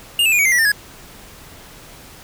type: tone with pitch steps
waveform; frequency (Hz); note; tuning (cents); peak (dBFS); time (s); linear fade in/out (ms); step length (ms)
square; 2829 / 2624 / 2435 / 2258 / 2095 / 1943.5 / 1802.9 / 1672.4; F7 / E7 / D#7 / C#7 / C7 / B6 / A6 / G#6; +22 / -9 / -38 / +31 / +2 / -28 / +42 / +12; -13; 0.19-0.718; 2; 66
effects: pink hiss -41 dBFS RMS until 2.23 s